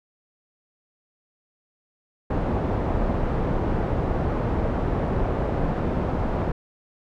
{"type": "low-pass noise", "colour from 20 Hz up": "pink", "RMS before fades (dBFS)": -24, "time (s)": [2.3, 6.52], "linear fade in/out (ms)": 5, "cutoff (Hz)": 810, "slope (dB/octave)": 12, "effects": []}